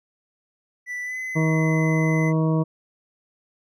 triangle tone with pitch glide, 1975.5 to 2030 Hz, B6 to B6, 0 to +47 cents, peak -26 dBFS, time 0.86-2.33 s, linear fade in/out 50 ms, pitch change +47 cents, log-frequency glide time 1.03-1.18 s
harmonic tone, 159.1 Hz, D#3, 39 cents sharp, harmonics 1 / 2 / 3 / 4 / 6 / 7, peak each -19 / -25 / -29 / -31 / -35 / -36 dBFS, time 1.35-2.64 s, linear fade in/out 20 ms
effects none

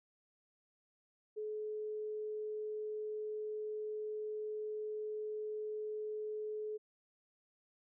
sine tone, 427.3 Hz, G#4, 49 cents sharp, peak -38 dBFS, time 1.36-6.78 s, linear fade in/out 20 ms, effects none

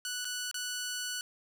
10% pulse tone with dropouts, 1480 Hz, F#6, in tune, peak -26 dBFS, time 0.05-1.21 s, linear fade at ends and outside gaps 1 ms, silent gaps 0.246-0.252 / 0.513-0.543 s, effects none

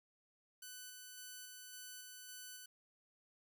5% pulse tone with tremolo, 1500 Hz, F#6, 23 cents sharp, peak -38 dBFS, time 0.62-2.66 s, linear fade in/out 5 ms, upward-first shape square, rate 1.8 Hz, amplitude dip 25%, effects none

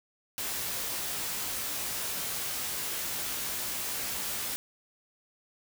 white noise with comb filter, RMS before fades -34 dBFS, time 0.38-4.56 s, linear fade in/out 0 ms, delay 17 ms, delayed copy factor +0.55, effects none

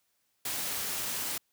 white noise, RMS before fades -34 dBFS, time 0.45-1.38 s, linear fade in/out 5 ms, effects white hiss -75 dBFS RMS until 1.52 s + high-pass 60 Hz 12 dB/octave

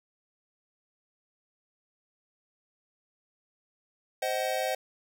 square chord, C diminished, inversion none, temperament just, 523.3 / 627.9 / 753.5 Hz, C5 / Eb5 / Gb5, 0 / +16 / +31 cents, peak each -33 dBFS, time 4.22-4.75 s, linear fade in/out 5 ms, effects none

